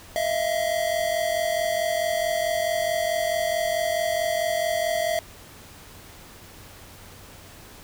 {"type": "tone pair together", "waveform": "square", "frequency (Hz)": [635, 679.6], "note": ["D#5", "F5"], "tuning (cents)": [35, -47], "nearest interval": "minor second", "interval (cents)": 118, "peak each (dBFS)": -26, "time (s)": [0.16, 5.19], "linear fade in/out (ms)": 0, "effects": ["added 93 Hz sine -53 dBFS peak until 7.83 s", "pink hiss -46 dBFS RMS until 7.83 s"]}